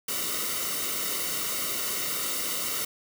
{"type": "noise with comb filter", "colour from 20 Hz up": "white", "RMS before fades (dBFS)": -30, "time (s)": [0.08, 2.85], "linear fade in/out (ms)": 5, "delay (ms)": 1.2, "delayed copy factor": -0.75, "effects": []}